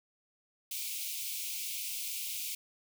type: high-pass noise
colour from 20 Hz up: white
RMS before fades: -38 dBFS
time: 0.71-2.55 s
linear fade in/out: 5 ms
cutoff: 2200 Hz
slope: 96 dB/octave
effects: none